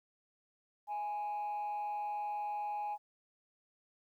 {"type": "tone with frequency modulation", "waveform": "sine", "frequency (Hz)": 830.6, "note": "G#5", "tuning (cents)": 0, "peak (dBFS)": -33, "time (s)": [0.87, 2.98], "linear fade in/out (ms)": 50, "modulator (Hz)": 172, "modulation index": 0.22, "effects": ["tanh soft clip ceiling -34 dBFS", "12-bit"]}